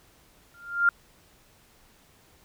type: tone with exponential growth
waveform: sine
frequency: 1396.9 Hz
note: F6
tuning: in tune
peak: -14 dBFS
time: 0.54-0.89 s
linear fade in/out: 2 ms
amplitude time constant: 76 ms
effects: pink hiss -59 dBFS RMS until 2.44 s